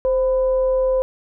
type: tone with frequency modulation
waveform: sine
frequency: 521 Hz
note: C5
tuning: 7 cents flat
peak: -15 dBFS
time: 0.05-1.02 s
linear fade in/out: 0 ms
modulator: 480 Hz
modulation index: 0.28
effects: none